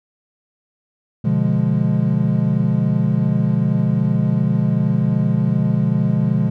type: chord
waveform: triangle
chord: B diminished seventh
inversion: none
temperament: equal with one note detuned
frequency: 124.19 / 146.83 / 174.61 / 207.7 Hz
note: B2 / D3 / F3 / Ab3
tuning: +10 / 0 / 0 / 0 cents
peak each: -18 dBFS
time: 1.24-6.5 s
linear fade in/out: 10 ms
effects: none